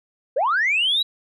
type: linear sweep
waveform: sine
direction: up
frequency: 466.2 to 3951 Hz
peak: -16 dBFS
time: 0.36-1.03 s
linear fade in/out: 10 ms
effects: tanh soft clip ceiling -13 dBFS